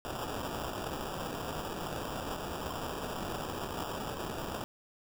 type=noise with sample-and-hold; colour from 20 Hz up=white; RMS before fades=-38 dBFS; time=0.05-4.64 s; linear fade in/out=0 ms; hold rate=2100 Hz; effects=none